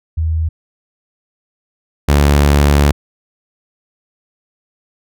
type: tone pair in turn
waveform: sine / sawtooth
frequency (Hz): 80.3 / 72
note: E2 / D2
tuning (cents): -45 / -34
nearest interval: major second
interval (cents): 189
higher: first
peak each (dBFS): -13 / -4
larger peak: second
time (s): 0.17-0.49 / 2.08-2.92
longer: second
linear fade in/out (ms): 10
effects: none